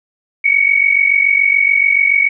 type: tone pair together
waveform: sine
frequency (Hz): 2216 / 2263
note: C#7 / C#7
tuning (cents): -1 / +35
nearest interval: unison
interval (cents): 36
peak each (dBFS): -12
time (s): 0.44-2.29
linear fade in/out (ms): 10
effects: none